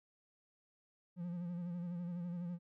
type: tone with vibrato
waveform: triangle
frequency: 174.61 Hz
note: F3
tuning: in tune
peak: -37 dBFS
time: 1.16-2.59 s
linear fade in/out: 50 ms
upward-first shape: sine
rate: 12 Hz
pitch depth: 48 cents each way
effects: none